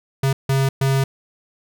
square tone bursts at uneven times, 135.3 Hz, C#3, 42 cents flat, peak -16 dBFS, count 3, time 0.23-0.33 / 0.49-0.69 / 0.81-1.04 s, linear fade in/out 5 ms, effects none

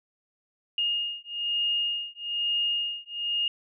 sine beating tone pair, 2843 / 2844.1 Hz, F7 / F7, +30 / +31 cents, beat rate 1.1 Hz, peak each -29 / -29 dBFS, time 0.78-3.48 s, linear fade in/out 2 ms, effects none

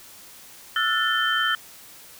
sine tone cluster, 1325 / 1448 / 1771 / 3097 Hz, E6 / F#6 / A6 / G7, +9 / -38 / +11 / -22 cents, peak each -26 / -26 / -25 / -25 dBFS, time 0.76-1.55 s, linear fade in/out 2 ms, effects white hiss -46 dBFS RMS until 2.19 s

